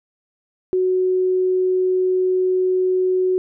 sine tone, 370 Hz, F#4, in tune, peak -15 dBFS, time 0.73-3.38 s, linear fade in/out 0 ms, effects none

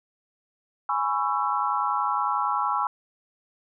sine chord, C# minor seventh, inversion second, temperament just, 831.5 / 997.9 / 1108.7 / 1330.5 Hz, G#5 / B5 / C#6 / E6, +2 / +18 / 0 / +16 cents, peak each -28 dBFS, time 0.89-2.87 s, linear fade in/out 2 ms, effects none

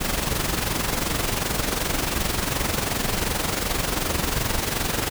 pink noise with amplitude modulation, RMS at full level -22 dBFS, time 0-5.1 s, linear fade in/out 20 ms, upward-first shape sine, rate 22.7 Hz, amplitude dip 60%, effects none

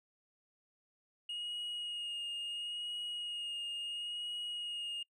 sine tone with vibrato, 2868 Hz, F7, 45 cents sharp, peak -35 dBFS, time 1.29-5.03 s, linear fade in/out 5 ms, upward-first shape sine, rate 0.73 Hz, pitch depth 18 cents each way, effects noise-tail reverb RT60 0.1 s tail -26 dB re dry + tanh soft clip ceiling -37 dBFS

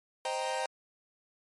45% pulse chord, C minor seventh, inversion none, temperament equal, 523.3 / 622.3 / 784 / 932.3 Hz, C5 / Eb5 / G5 / Bb5, 0 / 0 / 0 / 0 cents, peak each -36 / -39 / -37 / -36 dBFS, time 0.25-0.66 s, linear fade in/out 2 ms, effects MP3 48 kbps

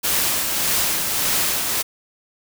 white noise with tremolo, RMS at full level -19 dBFS, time 0.03-1.83 s, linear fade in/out 20 ms, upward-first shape triangle, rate 1.7 Hz, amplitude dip 40%, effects none

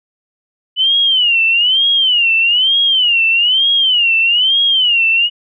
sine tone with vibrato, 2960 Hz, F#7, in tune, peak -9 dBFS, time 0.76-5.3 s, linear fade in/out 50 ms, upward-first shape sine, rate 1.1 Hz, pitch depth 180 cents each way, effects none

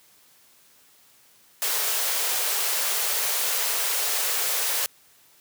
white high-pass noise, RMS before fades -25 dBFS, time 1.62-4.86 s, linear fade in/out 0 ms, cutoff 390 Hz, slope 96 dB/octave, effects white hiss -57 dBFS RMS until 5.4 s + high-pass 80 Hz 12 dB/octave

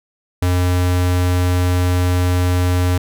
square tone, 90 Hz, F#2, 47 cents flat, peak -14 dBFS, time 0.42-2.98 s, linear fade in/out 5 ms, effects none

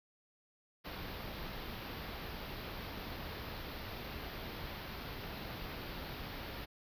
pink band-stop noise, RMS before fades -44 dBFS, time 0.84-6.66 s, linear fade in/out 20 ms, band 4900 to 13000 Hz, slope 48 dB/octave, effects resampled to 32000 Hz

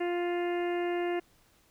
harmonic tone with a mistuned harmonic, 350 Hz, F4, 4 cents sharp, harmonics 1 / 2 / 3 / 4 / 5 / 6 / 7 / 8, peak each -29 / -36 / -46 / -48 / -43 / -44 / -50 / -48 dBFS, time 0-1.2 s, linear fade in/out 10 ms, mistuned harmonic 7, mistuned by +20 cents, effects pink hiss -65 dBFS RMS until 1.7 s

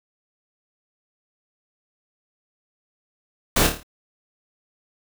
pink noise with echo, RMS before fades -18 dBFS, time 3.56-3.67 s, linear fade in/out 5 ms, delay 27 ms, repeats 6, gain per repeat -5 dB, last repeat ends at 3.832 s, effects none

